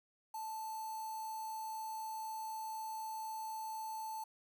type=tone with notch filter; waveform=square; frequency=878 Hz; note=A5; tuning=4 cents flat; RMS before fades=-43 dBFS; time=0.34-4.24 s; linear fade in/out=5 ms; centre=2800 Hz; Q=0.54; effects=11-bit